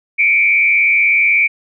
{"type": "tone with frequency modulation", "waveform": "sine", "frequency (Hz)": 2314, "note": "D7", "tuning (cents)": -26, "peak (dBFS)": -9, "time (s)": [0.18, 1.48], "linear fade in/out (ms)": 20, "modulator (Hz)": 96.4, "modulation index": 1, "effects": []}